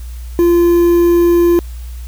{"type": "tone with quantisation", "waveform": "triangle", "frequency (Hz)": 344.9, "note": "F4", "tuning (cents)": -22, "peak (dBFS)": -5, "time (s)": [0.39, 1.59], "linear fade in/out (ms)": 0, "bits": 5, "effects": ["added 60 Hz sine -24 dBFS peak until 2.07 s", "white hiss -43 dBFS RMS until 2.07 s"]}